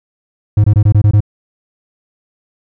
triangle tone bursts, 104.4 Hz, G#2, 10 cents sharp, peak -3 dBFS, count 7, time 0.57-1.205 s, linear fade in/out 5 ms, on 71 ms, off 23 ms, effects none

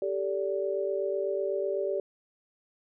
sine chord, G suspended second, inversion none, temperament equal with one note detuned, 392 / 440 / 578.2 Hz, G4 / A4 / D5, 0 / 0 / -27 cents, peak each -30 / -35 / -31 dBFS, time 0.02-2 s, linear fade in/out 2 ms, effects none

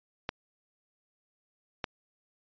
clicks, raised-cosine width 0.3 ms, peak -15 dBFS, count 2, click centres 0.291 / 1.842 s, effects resampled to 11025 Hz

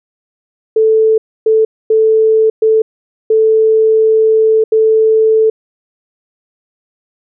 sine tone bursts at uneven times, 440 Hz, A4, in tune, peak -6 dBFS, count 6, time 0.76-1.18 / 1.46-1.65 / 1.9-2.5 / 2.62-2.82 / 3.3-4.64 / 4.72-5.5 s, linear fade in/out 5 ms, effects none

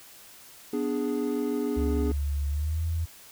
triangle chord, G# diminished, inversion first, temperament equal, 246.9 / 293.7 / 415.3 Hz, B3 / D4 / G#4, 0 / 0 / 0 cents, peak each -28 dBFS, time 0.73-2.12 s, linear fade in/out 5 ms
sine tone with pitch glide, 71.6 to 82.25 Hz, D2 to E2, -43 to -3 cents, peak -25 dBFS, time 1.76-3.06 s, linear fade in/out 20 ms, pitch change +240 cents, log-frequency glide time 2.49-2.84 s
effects tanh soft clip ceiling -13 dBFS + white hiss -50 dBFS RMS until 3.31 s

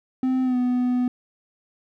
triangle tone with pitch glide, 258.5 to 248.5 Hz, C4 to B3, -21 to +11 cents, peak -17 dBFS, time 0.23-1.08 s, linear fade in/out 2 ms, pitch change -68 cents, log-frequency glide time 0.43-0.57 s, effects none

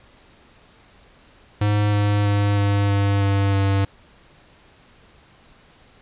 square tone with pitch steps, 103.83 / 102.87 / 101.93 / 100.99 / 100.06 / 99.14 / 98.23 Hz, G#2 / G#2 / G#2 / G#2 / G2 / G2 / G2, 0 / -16 / -32 / -48 / +36 / +20 / +4 cents, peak -17 dBFS, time 1.61-3.85 s, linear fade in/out 5 ms, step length 320 ms, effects pink hiss -52 dBFS RMS until 6.01 s + resampled to 8000 Hz

